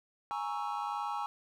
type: chord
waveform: triangle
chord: A# half-diminished seventh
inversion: third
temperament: equal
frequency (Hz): 830.6 / 932.3 / 1108.7 / 1318.5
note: G#5 / A#5 / C#6 / E6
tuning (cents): 0 / 0 / 0 / 0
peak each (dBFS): -35 / -38 / -38 / -39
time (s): 0.31-1.26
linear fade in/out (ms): 0
effects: none